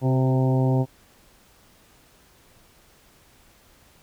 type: harmonic tone with a mistuned harmonic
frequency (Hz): 130.81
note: C3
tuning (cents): 0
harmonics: 1 / 2 / 3 / 4 / 5 / 6 / 7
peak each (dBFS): -19 / -25 / -29 / -31 / -33 / -35 / -36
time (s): 0.01-0.86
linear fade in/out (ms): 50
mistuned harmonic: 3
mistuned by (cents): -22
effects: pink hiss -56 dBFS RMS until 4.02 s